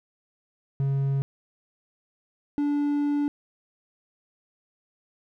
triangle tone pair in turn, 137.4 / 290 Hz, C#3 / D4, -15 / -22 cents, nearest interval octave + minor second, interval 1293 cents, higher second, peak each -20 dBFS, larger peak neither, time 0.8-1.22 / 2.58-3.28 s, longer second, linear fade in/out 0 ms, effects none

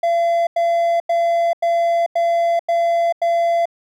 triangle tone bursts, 680 Hz, F5, 46 cents flat, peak -12 dBFS, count 7, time 0.03-3.656 s, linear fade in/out 5 ms, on 440 ms, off 91 ms, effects none

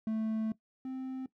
triangle tone pair in turn, 220 / 261 Hz, A3 / C4, 0 / -4 cents, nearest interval minor third, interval 296 cents, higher second, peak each -28 / -34 dBFS, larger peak first, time 0.07-0.52 / 0.85-1.26 s, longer first, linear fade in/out 2 ms, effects noise-tail reverb RT60 0.1 s tail -17 dB re dry

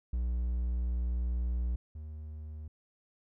triangle tone pair in turn, 60.3 / 76.79 Hz, B1 / D#2, -41 / -22 cents, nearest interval major third, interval 419 cents, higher second, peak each -27 / -38 dBFS, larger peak first, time 0.13-1.76 / 1.95-2.68 s, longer first, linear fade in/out 5 ms, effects none

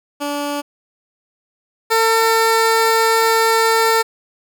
15% pulse tone pair in turn, 289 / 450.5 Hz, D4 / A4, -28 / +41 cents, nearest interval minor sixth, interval 769 cents, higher second, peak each -14 / -6 dBFS, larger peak second, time 0.2-0.62 / 1.9-4.03 s, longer second, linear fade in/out 20 ms, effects none

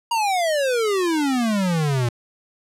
square exponential sweep, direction down, 956 to 116.2 Hz, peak -19 dBFS, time 0.11-2.09 s, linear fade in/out 5 ms, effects low-pass 11000 Hz 12 dB/octave

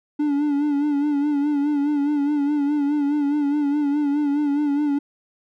triangle tone with vibrato, 290 Hz, D4, 22 cents flat, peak -16 dBFS, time 0.19-4.99 s, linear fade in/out 10 ms, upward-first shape sine, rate 4.8 Hz, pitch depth 54 cents each way, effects none

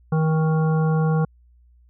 harmonic tone with a mistuned harmonic, 158.3 Hz, D#3, 30 cents sharp, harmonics 1 / 3 / 5 / 7 / 9, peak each -17 / -27 / -31 / -34 / -36 dBFS, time 0.12-1.25 s, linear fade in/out 5 ms, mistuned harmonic 9, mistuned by -32 cents, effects added 60 Hz sine -51 dBFS peak until 1.89 s

